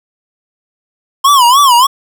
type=tone with vibrato; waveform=square; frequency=1046.5 Hz; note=C6; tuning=in tune; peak=-5 dBFS; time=1.24-1.87 s; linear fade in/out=10 ms; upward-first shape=sine; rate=3.4 Hz; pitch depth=180 cents each way; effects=none